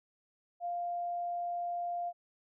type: tone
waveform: sine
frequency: 698.5 Hz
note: F5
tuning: in tune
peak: -33 dBFS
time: 0.6-2.13 s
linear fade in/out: 50 ms
effects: none